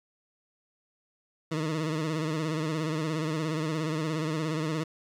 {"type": "tone with vibrato", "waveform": "20% pulse", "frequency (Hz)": 156.8, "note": "D#3", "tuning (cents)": 14, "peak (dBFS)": -23, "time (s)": [1.51, 4.84], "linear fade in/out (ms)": 10, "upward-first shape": "sine", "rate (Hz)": 17, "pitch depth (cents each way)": 70, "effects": ["low-pass 7000 Hz 12 dB/octave", "9-bit"]}